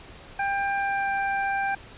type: tone with pitch glide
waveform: 25% pulse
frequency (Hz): 795 to 789.5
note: G5 to G5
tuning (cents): +24 to +12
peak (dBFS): -20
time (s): 0.39-1.75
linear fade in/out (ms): 5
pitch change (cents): -12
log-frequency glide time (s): 0.74-1.14
effects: pink hiss -46 dBFS RMS until 1.97 s + resampled to 8000 Hz